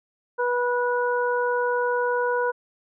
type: harmonic tone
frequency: 488.8 Hz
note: B4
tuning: 18 cents flat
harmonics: 1 / 2 / 3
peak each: -23 / -26 / -28 dBFS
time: 0.38-2.52 s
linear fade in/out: 20 ms
effects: none